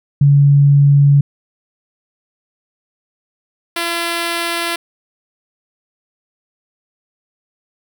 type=tone pair in turn; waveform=sine / 5% pulse; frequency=142 / 339.5 Hz; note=C#3 / F4; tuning=+42 / -49 cents; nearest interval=octave + minor third; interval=1509 cents; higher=second; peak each=-6 dBFS; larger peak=neither; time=0.21-1.21 / 3.76-4.76 s; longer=neither; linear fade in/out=5 ms; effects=none